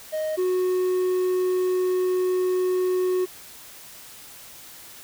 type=tone pair in turn; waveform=triangle; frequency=622.3 / 367 Hz; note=D#5 / F#4; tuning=0 / -14 cents; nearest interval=major sixth; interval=914 cents; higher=first; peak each=-22 / -18 dBFS; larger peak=second; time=0.12-0.37 / 0.37-3.26 s; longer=second; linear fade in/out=20 ms; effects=white hiss -44 dBFS RMS until 5.03 s